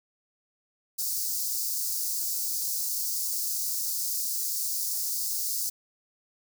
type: high-pass noise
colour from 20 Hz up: white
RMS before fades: -30 dBFS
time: 0.98-5.7 s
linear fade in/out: 10 ms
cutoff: 4600 Hz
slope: 48 dB/octave
effects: none